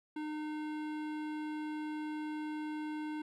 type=tone with hard clipping; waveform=sine; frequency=305 Hz; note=D#4; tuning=34 cents flat; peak=-39 dBFS; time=0.16-3.22 s; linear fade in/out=5 ms; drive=16 dB; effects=none